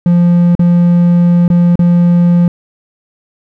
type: tone with dropouts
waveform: triangle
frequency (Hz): 174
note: F3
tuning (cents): -6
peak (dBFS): -3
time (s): 0.06-2.48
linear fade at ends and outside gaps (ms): 2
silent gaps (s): 0.552-0.593 / 1.48-1.501 / 1.756-1.792
effects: none